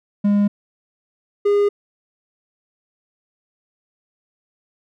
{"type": "tone pair in turn", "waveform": "triangle", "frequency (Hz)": [204, 408], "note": ["G#3", "G#4"], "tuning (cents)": [-31, -31], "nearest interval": "octave", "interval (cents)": 1200, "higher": "second", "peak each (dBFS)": -11, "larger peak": "neither", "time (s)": [[0.24, 0.48], [1.45, 1.69]], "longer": "neither", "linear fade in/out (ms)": 10, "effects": []}